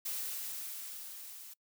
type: noise with level ramp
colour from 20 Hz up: blue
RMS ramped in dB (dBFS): -37 to -50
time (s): 0.05-1.54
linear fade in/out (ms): 10
effects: noise-tail reverb RT60 0.1 s tail -25 dB re dry